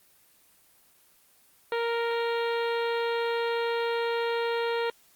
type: harmonic tone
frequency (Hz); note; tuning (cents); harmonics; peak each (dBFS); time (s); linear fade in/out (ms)
466.2; A#4; 0; 1 / 2 / 3 / 4 / 5 / 6 / 7 / 8 / 9; -27 / -33 / -37 / -39 / -41 / -43 / -44 / -45 / -46; 1.72-4.9; 2
effects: white hiss -61 dBFS RMS until 5.15 s + Opus 24 kbps